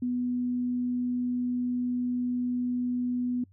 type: tone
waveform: sine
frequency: 246.9 Hz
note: B3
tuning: in tune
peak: -26 dBFS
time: 0.02-3.44 s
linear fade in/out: 5 ms
effects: noise-tail reverb RT60 0.1 s tail -25 dB re dry + added 95 Hz sine -55 dBFS peak until 3.52 s